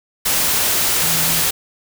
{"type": "tone in noise", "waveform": "sine", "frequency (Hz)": 163.9, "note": "E3", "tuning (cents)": -10, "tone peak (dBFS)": -27, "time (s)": [1.02, 1.41], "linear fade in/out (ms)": 10, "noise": "white", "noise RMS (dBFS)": -17, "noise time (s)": [0.25, 1.51], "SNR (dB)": -13, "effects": []}